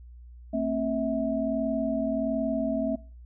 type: tone cluster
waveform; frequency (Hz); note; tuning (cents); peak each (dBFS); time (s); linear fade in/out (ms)
sine; 226.5 / 267.9 / 647; A#3 / C4 / E5; -50 / +41 / -32; -29; 0.53-2.96; 10
effects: noise-tail reverb RT60 0.4 s tail -22 dB re dry + added 60 Hz sine -44 dBFS peak until 3.25 s